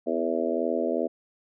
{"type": "harmonic tone with a mistuned harmonic", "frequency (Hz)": 82.41, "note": "E2", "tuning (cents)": 0, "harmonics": [3, 4, 5, 6, 7, 8], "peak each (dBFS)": [-31, -31, -31, -31, -31, -31], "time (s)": [0.06, 1.08], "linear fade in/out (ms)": 20, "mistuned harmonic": 3, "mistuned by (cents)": 22, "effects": []}